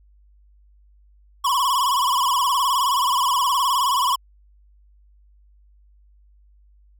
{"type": "tone with vibrato", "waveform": "square", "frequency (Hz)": 1046.5, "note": "C6", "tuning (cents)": 0, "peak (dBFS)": -18, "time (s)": [1.44, 4.16], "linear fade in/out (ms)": 10, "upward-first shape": "sine", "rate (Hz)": 19, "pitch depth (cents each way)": 130, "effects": ["added 50 Hz sine -51 dBFS peak until 6.99 s"]}